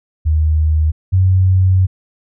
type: tone pair in turn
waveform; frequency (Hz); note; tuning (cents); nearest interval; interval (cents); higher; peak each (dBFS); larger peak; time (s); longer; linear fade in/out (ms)
sine; 77.78 / 93.41; D#2 / F#2; 0 / +17; minor third; 317; second; -10 / -8; second; 0.25-0.92 / 1.12-1.87; second; 20
effects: none